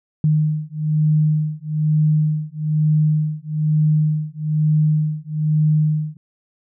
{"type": "beating tone pair", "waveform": "sine", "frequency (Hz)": [152.9, 154], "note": ["D#3", "D#3"], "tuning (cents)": [-30, -17], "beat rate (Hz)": 1.1, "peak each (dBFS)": -18, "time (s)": [0.24, 6.17], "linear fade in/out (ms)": 2, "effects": []}